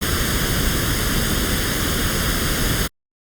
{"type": "noise with comb filter", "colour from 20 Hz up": "pink", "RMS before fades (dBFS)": -20, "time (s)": [0.01, 2.88], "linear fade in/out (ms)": 20, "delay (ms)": 0.6, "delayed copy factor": 0.65, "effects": ["Opus 48 kbps"]}